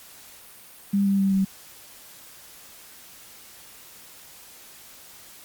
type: tone with pitch steps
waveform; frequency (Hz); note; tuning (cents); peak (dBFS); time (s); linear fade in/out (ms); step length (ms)
sine; 199.4 / 197.11 / 194.85 / 192.61; G3 / G3 / G3 / G3; +30 / +10 / -10 / -30; -18; 0.93-1.45; 10; 130
effects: white hiss -47 dBFS RMS until 5.44 s + Opus 48 kbps